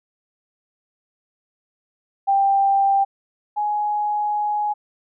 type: tone pair in turn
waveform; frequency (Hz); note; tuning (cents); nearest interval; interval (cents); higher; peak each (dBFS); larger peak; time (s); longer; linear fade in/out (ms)
sine; 789 / 835.9; G5 / G#5; +11 / +11; minor second; 100; second; -14 / -19; first; 2.27-3.05 / 3.56-4.74; second; 20
effects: none